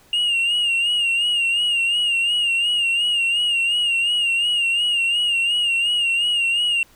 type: tone with vibrato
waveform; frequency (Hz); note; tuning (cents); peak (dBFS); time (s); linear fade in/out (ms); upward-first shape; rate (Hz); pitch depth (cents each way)
sine; 2818; F7; +15; -14; 0.13-6.83; 2; sine; 2.8; 61
effects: tanh soft clip ceiling -16 dBFS + pink hiss -53 dBFS RMS until 6.95 s